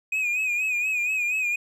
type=tone with vibrato; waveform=triangle; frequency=2489 Hz; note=D#7; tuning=in tune; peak=-21 dBFS; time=0.12-1.56 s; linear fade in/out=5 ms; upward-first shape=sine; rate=4.2 Hz; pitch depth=65 cents each way; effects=none